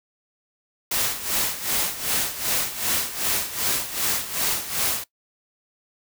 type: noise with tremolo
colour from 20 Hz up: white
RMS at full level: -22 dBFS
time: 0.91-5.04 s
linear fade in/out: 5 ms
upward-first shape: sine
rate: 2.6 Hz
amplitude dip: 75%
effects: noise-tail reverb RT60 0.1 s tail -19 dB re dry

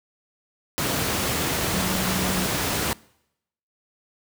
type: tone in noise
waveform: sine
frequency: 186.1 Hz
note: F#3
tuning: 10 cents sharp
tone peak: -26 dBFS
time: 1.72-2.46 s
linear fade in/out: 0 ms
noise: pink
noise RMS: -24 dBFS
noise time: 0.78-2.93 s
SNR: -5 dB
effects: noise-tail reverb RT60 0.8 s tail -24 dB re dry + high-pass 80 Hz 12 dB/octave

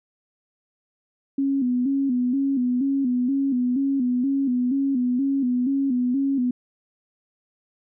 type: tone with vibrato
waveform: sine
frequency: 260.9 Hz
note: C4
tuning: 5 cents flat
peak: -19 dBFS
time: 1.38-6.51 s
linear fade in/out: 5 ms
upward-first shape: square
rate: 2.1 Hz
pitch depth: 90 cents each way
effects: none

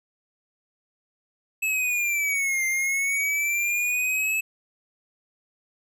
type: linear two-way sweep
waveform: square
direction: down then up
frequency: 2609 to 2093 to 2609 Hz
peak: -23 dBFS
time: 1.62-4.41 s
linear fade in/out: 10 ms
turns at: 2.65 s
effects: none

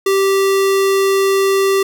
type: tone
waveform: square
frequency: 390 Hz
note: G4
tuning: 9 cents flat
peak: -12 dBFS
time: 0.06-1.83 s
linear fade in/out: 5 ms
effects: none

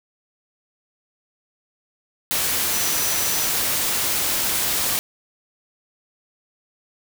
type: tone in noise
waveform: sine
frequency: 5930 Hz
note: F#8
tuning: 3 cents sharp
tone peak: -29 dBFS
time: 2.73-3.46 s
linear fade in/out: 0 ms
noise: white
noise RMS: -22 dBFS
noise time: 2.31-4.99 s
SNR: -10 dB
effects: none

